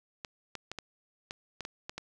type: clicks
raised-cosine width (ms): 0.2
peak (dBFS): -21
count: 9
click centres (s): 0.248 / 0.553 / 0.716 / 0.787 / 1.309 / 1.607 / 1.651 / 1.895 / 1.98
effects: none